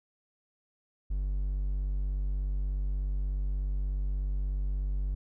triangle tone, 48.32 Hz, G1, 24 cents flat, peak -26 dBFS, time 1.1-5.15 s, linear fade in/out 10 ms, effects none

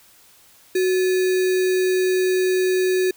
sine tone with sample-and-hold, 370 Hz, F#4, in tune, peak -16 dBFS, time 0.75-3.11 s, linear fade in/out 5 ms, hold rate 2100 Hz, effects white hiss -52 dBFS RMS until 3.16 s

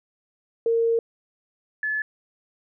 sine tone pair in turn, 460 / 1723.2 Hz, A#4 / A6, -23 / -37 cents, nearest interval octave + major seventh, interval 2286 cents, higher second, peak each -18 / -23 dBFS, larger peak first, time 0.66-0.99 / 1.83-2.02 s, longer first, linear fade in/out 2 ms, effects none

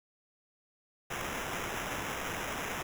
blue noise with sample-and-hold, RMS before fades -37 dBFS, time 1.1-2.83 s, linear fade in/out 10 ms, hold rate 4410 Hz, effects none

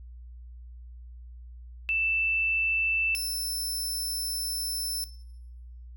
sine / 20% pulse tone pair in turn, 2653 / 5306 Hz, E7 / E8, +10 / +10 cents, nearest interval octave, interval 1200 cents, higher second, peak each -24 dBFS, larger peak neither, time 1.89-3.15 / 3.15-5.04 s, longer second, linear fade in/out 0 ms, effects noise-tail reverb RT60 0.9 s tail -17 dB re dry + added 60 Hz sine -42 dBFS peak until 5.96 s

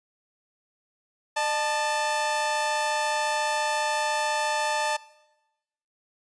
sawtooth tone pair together, 605 / 880.4 Hz, D#5 / A5, -49 / +1 cents, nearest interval tritone, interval 650 cents, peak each -26 / -21 dBFS, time 1.36-4.97 s, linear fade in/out 10 ms, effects noise-tail reverb RT60 1.0 s tail -21 dB re dry + resampled to 22050 Hz

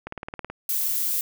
click train, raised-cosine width 0.5 ms, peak -18 dBFS, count 9, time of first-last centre 0.07-0.5 s, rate 18.6 Hz
violet noise, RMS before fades -25 dBFS, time 0.69-1.21 s, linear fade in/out 2 ms
effects none

